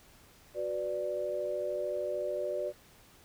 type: chord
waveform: sine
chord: B minor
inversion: second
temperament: equal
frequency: 370 / 493.9 / 587.3 Hz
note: F#4 / B4 / D5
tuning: 0 / 0 / 0 cents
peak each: -38 / -38 / -33 dBFS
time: 0.54-2.73 s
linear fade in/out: 50 ms
effects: pink hiss -59 dBFS RMS until 3.24 s

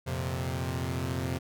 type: chord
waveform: sawtooth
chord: F suspended fourth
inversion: none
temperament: equal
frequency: 87.31 / 116.54 / 130.81 Hz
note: F2 / Bb2 / C3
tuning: 0 / 0 / 0 cents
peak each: -30 / -34 / -29 dBFS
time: 0.06-1.39 s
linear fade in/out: 20 ms
effects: none

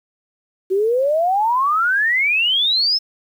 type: exponential sweep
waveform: sine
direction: up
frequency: 368.8 to 5340 Hz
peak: -14 dBFS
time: 0.7-2.99 s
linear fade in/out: 20 ms
effects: 8-bit

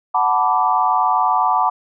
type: chord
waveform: sine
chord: B minor seventh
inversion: second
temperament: equal with one note detuned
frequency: 740 / 880 / 987.8 / 1167.9 Hz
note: F#5 / A5 / B5 / D6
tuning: 0 / 0 / 0 / -10 cents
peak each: -19 dBFS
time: 0.14-1.7 s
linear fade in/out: 10 ms
effects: none

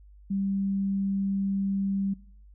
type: tone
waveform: sine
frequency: 196.1 Hz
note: G3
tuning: 1 cent sharp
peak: -25 dBFS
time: 0.3-2.14 s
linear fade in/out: 10 ms
effects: noise-tail reverb RT60 0.6 s tail -22 dB re dry + added 50 Hz sine -49 dBFS peak until 2.54 s

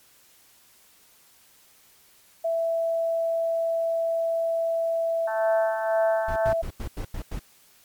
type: tone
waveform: sine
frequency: 662 Hz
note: E5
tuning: 7 cents sharp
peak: -22 dBFS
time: 2.44-6.62 s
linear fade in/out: 10 ms
type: harmonic tone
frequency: 220 Hz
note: A3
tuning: in tune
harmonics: 3 / 4 / 5 / 6 / 7 / 8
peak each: -28 / -30 / -40 / -41 / -35 / -42 dBFS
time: 5.27-6.53 s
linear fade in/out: 10 ms
type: noise bursts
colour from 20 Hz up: brown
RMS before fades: -31 dBFS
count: 7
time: 6.28-7.394 s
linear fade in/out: 5 ms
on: 82 ms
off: 90 ms
effects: white hiss -57 dBFS RMS until 7.84 s + MP3 96 kbps

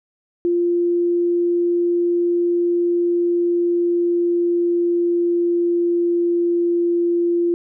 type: tone with pitch glide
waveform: sine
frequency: 347.3 to 344.7 Hz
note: F4 to F4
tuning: -10 to -23 cents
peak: -15 dBFS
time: 0.45-7.54 s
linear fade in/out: 0 ms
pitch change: -13 cents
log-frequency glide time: 2.81-7 s
effects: none

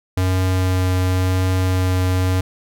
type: tone with vibrato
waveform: square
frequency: 92.5 Hz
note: F#2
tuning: in tune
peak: -16 dBFS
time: 0.17-2.41 s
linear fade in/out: 5 ms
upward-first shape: triangle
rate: 0.94 Hz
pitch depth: 10 cents each way
effects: none

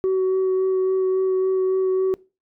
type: tone with vibrato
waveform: sine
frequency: 376.6 Hz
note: F#4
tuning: 31 cents sharp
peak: -15 dBFS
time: 0.04-2.14 s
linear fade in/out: 0 ms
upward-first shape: sine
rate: 3.6 Hz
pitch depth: 11 cents each way
effects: noise-tail reverb RT60 0.3 s tail -23 dB re dry + tanh soft clip ceiling -16 dBFS

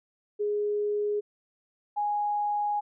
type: tone pair in turn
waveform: sine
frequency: 415.3 / 828.7 Hz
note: G#4 / G#5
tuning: 0 / -4 cents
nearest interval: octave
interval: 1196 cents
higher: second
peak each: -25 dBFS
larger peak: neither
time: 0.39-1.21 / 1.96-2.81 s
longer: second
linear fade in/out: 20 ms
effects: none

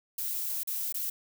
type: noise with dropouts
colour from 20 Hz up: violet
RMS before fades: -33 dBFS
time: 0.18-1.1 s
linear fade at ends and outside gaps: 5 ms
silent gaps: 0.634-0.673 / 0.925-0.943 s
effects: none

